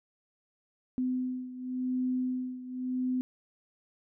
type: beating tone pair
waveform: sine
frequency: 253.9 / 254.81 Hz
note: B3 / C4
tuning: +48 / -46 cents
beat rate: 0.91 Hz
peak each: -31 / -35 dBFS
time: 0.98-3.21 s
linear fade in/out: 0 ms
effects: none